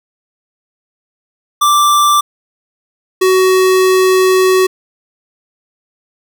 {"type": "tone pair in turn", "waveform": "square", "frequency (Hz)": [1174.7, 374.1], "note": ["D6", "F#4"], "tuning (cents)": [0, 19], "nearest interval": "octave + minor sixth", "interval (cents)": 1981, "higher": "first", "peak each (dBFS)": -8, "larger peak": "neither", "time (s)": [[1.61, 2.21], [3.21, 4.67]], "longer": "second", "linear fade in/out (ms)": 10, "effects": []}